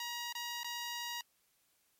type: tone with dropouts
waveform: 10% pulse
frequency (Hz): 952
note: A#5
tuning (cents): +36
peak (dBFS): -30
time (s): 0-1.21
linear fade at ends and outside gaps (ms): 2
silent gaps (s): 0.326-0.351 / 0.633-0.644
effects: white hiss -74 dBFS RMS until 1.99 s + MP3 64 kbps